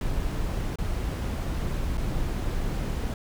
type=noise with dropouts; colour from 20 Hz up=brown; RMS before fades=-28 dBFS; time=0.01-3.14 s; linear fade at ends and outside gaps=2 ms; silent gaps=0.758-0.785 / 1.973-1.978 s; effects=none